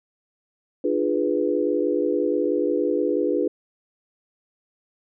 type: chord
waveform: sine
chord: D diminished seventh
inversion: none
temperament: equal with one note detuned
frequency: 298.6 / 349.2 / 415.3 / 493.9 Hz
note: D4 / F4 / Ab4 / Cb5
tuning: +29 / 0 / 0 / 0 cents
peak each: -25 dBFS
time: 0.84-3.48 s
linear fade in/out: 5 ms
effects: none